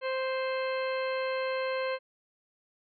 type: harmonic tone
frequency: 523.3 Hz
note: C5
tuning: in tune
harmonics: 1 / 2 / 3 / 4 / 5 / 6 / 8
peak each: -30 / -37 / -40 / -41 / -42 / -47 / -47 dBFS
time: 0.01-1.99 s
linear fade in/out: 50 ms
effects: none